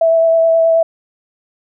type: tone with vibrato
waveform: sine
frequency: 657 Hz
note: E5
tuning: 6 cents flat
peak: -8 dBFS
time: 0.01-0.83 s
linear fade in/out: 5 ms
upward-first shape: sine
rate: 9.4 Hz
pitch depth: 12 cents each way
effects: none